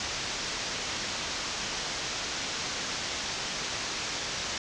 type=low-pass noise; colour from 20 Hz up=white; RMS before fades=-34 dBFS; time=0-4.58 s; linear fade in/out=2 ms; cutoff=6600 Hz; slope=48 dB/octave; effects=none